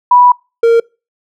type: tone pair in turn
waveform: sine / triangle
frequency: 983 / 462.4 Hz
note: B5 / A#4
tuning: -8 / -14 cents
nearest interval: octave + minor second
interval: 1306 cents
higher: first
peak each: -3 dBFS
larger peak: neither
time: 0.11-0.32 / 0.63-0.8 s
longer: first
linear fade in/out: 5 ms
effects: noise-tail reverb RT60 0.3 s tail -26 dB re dry